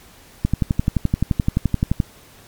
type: click train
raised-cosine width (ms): 5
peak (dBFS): -4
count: 19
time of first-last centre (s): 0.45-2.002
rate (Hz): 11.6
effects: pink hiss -47 dBFS RMS until 2.47 s + MP3 96 kbps